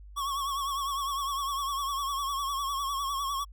square tone with vibrato, 1108.7 Hz, C#6, in tune, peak -30 dBFS, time 0.16-3.45 s, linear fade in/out 20 ms, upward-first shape triangle, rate 9.9 Hz, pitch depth 77 cents each way, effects added 50 Hz sine -45 dBFS peak until 3.52 s

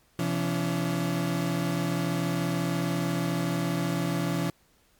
35% pulse tone cluster, 129.3 / 169.7 / 285 Hz, C3 / F3 / C#4, -20 / -49 / +48 cents, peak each -31 / -26 / -30 dBFS, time 0.19-4.5 s, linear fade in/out 2 ms, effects pink hiss -64 dBFS RMS until 4.99 s + MP3 96 kbps

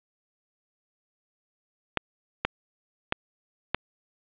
clicks, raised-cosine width 0.3 ms, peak -6 dBFS, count 4, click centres 1.973 / 2.45 / 3.124 / 3.746 s, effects resampled to 8000 Hz + 7-bit

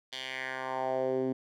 10% pulse tone with band-pass filter sweep, 130.81 Hz, C3, in tune, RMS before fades -33 dBFS, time 0.12-1.33 s, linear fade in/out 10 ms, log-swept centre 3700 to 280 Hz, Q 2.6, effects none

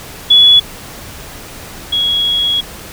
sine tone pair in turn, 3400 / 3328 Hz, G#7 / G#7, +40 / +3 cents, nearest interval unison, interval 37 cents, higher first, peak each -3 / -11 dBFS, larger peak first, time 0.3-0.6 / 1.92-2.61 s, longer second, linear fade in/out 10 ms, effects pink hiss -31 dBFS RMS until 2.92 s

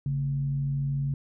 sine tone with frequency modulation, 140 Hz, C#3, 18 cents sharp, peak -25 dBFS, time 0.06-1.14 s, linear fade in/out 2 ms, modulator 87.1 Hz, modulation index 0.29, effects none

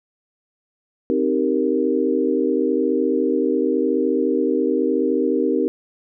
sine chord, C minor seventh, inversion none, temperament equal, 261.6 / 311.1 / 392 / 466.2 Hz, C4 / Eb4 / G4 / Bb4, 0 / 0 / 0 / 0 cents, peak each -22 dBFS, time 1.1-5.68 s, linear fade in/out 0 ms, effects none

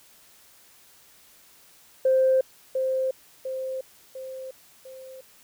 sine tone with echo, 523.3 Hz, C5, in tune, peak -16 dBFS, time 2.05-2.41 s, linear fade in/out 5 ms, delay 700 ms, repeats 4, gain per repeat -6 dB, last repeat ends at 5.21 s, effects tanh soft clip ceiling -12 dBFS + white hiss -55 dBFS RMS until 5.43 s

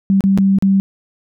sine tone with dropouts, 194.5 Hz, G3, 13 cents flat, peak -9 dBFS, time 0.1-0.8 s, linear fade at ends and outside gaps 0 ms, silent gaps 0.207-0.239 / 0.376-0.385 / 0.586-0.624 s, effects none

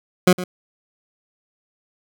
20% pulse tone with echo, 181.3 Hz, F#3, 35 cents flat, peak -5 dBFS, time 0.27-0.33 s, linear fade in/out 5 ms, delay 110 ms, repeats 1, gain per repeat -15 dB, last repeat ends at 0.44 s, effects none

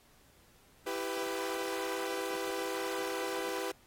sawtooth chord, E minor, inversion none, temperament equal with one note detuned, 329.6 / 392 / 499.3 Hz, E4 / G4 / B4, 0 / 0 / +19 cents, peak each -37 / -34 / -34 dBFS, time 0.86-3.72 s, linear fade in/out 10 ms, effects pink hiss -64 dBFS RMS until 3.86 s + AAC 48 kbps

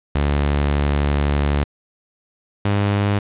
sawtooth tone pair in turn, 72 / 101.49 Hz, D2 / G#2, -34 / -39 cents, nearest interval tritone, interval 595 cents, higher second, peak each -12 / -12 dBFS, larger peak neither, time 0.15-1.64 / 2.65-3.19 s, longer first, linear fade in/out 5 ms, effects resampled to 8000 Hz + 7-bit

